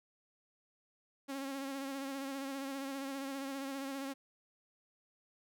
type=tone with vibrato; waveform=sawtooth; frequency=272.9 Hz; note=C#4; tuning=27 cents flat; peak=-35 dBFS; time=1.28-4.14 s; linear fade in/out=20 ms; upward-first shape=sine; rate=15 Hz; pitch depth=37 cents each way; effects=none